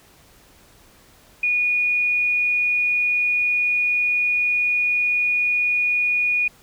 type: tone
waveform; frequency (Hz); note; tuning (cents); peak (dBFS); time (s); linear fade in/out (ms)
sine; 2454; D#7; -25; -17; 1.43-6.48; 5
effects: pink hiss -52 dBFS RMS until 6.62 s